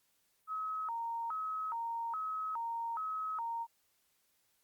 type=tone with vibrato; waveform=sine; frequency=1088 Hz; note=C#6; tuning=33 cents flat; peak=-35 dBFS; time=0.47-3.67 s; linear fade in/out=50 ms; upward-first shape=square; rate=1.2 Hz; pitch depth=280 cents each way; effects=white hiss -75 dBFS RMS until 4.63 s + Opus 48 kbps